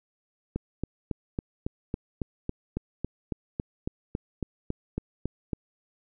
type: click train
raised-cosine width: 3 ms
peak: -16 dBFS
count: 19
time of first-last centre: 0.56-5.532 s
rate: 3.62 Hz
effects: none